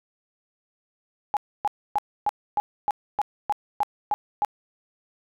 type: tone bursts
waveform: sine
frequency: 830.6 Hz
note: G#5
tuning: in tune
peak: -19 dBFS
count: 11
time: 1.34-4.448 s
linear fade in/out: 0 ms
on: 28 ms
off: 280 ms
effects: none